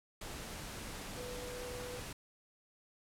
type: tone in noise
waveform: sine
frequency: 493.9 Hz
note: B4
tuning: in tune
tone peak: -44 dBFS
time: 1.17-2 s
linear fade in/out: 5 ms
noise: pink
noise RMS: -45 dBFS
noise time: 0.21-2.13 s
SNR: -2 dB
effects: low-pass 12000 Hz 12 dB/octave